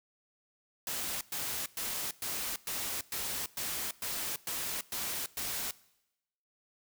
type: noise bursts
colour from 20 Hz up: white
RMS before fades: -36 dBFS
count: 11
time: 0.87-5.71 s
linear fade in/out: 2 ms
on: 340 ms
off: 110 ms
effects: noise-tail reverb RT60 0.9 s tail -21 dB re dry